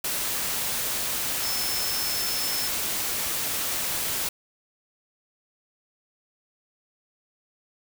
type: tone in noise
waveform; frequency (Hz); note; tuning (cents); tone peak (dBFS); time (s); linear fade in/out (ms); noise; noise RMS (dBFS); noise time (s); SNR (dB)
sine; 5274; E8; 0; -30; 1.43-2.68; 5; white; -28; 0.04-4.29; -5
effects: none